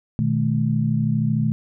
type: tone cluster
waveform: sine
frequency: 121.4 / 154.4 / 215.5 Hz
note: B2 / D#3 / A3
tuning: -29 / -13 / -36 cents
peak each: -22 dBFS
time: 0.19-1.52 s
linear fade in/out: 0 ms
effects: none